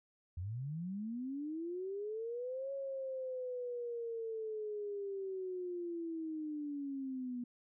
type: linear two-way sweep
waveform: sine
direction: up then down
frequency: 81.7 to 552 to 241.1 Hz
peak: -38 dBFS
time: 0.37-7.44 s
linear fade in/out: 5 ms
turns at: 2.72 s
effects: none